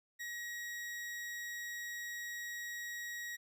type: tone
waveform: 40% pulse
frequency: 1900 Hz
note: A#6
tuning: 33 cents sharp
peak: -40 dBFS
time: 0.19-3.37 s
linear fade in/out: 20 ms
effects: none